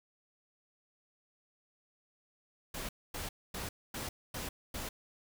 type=noise bursts; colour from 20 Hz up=pink; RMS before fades=-40 dBFS; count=6; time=2.74-4.89 s; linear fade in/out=5 ms; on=150 ms; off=250 ms; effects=none

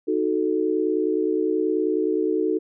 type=chord; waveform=sine; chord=D# diminished; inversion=none; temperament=equal; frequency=311.1 / 370 / 440 Hz; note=D#4 / F#4 / A4; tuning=0 / 0 / 0 cents; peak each=-24 dBFS; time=0.07-2.59 s; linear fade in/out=20 ms; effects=none

